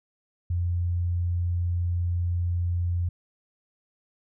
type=tone; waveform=sine; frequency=87.4 Hz; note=F2; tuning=2 cents sharp; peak=-23 dBFS; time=0.5-3.09 s; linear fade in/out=5 ms; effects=none